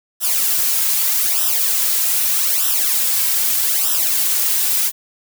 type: noise with flanger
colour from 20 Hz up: blue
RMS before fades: -17 dBFS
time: 0.2-4.92 s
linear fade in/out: 50 ms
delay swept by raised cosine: 0.44 to 3.44 ms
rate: 0.81 Hz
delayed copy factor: -0.8
effects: none